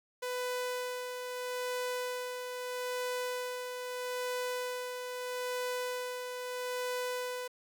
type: tone with tremolo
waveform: sawtooth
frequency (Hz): 498.3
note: B4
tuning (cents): +15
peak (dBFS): -29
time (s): 0.22-7.48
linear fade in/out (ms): 10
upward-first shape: sine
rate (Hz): 0.78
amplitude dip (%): 45
effects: 10-bit